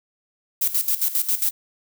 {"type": "noise with tremolo", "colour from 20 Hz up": "violet", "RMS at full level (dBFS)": -20, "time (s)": [0.61, 1.51], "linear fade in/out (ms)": 10, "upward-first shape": "square", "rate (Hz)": 7.4, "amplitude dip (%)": 75, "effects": []}